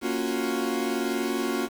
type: chord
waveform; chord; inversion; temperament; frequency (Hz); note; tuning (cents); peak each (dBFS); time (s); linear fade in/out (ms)
40% pulse; Gb major seventh; first; equal; 233.1 / 277.2 / 349.2 / 370; Bb3 / Db4 / F4 / Gb4; 0 / 0 / 0 / 0; -30; 0.01-1.69; 50
effects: 8-bit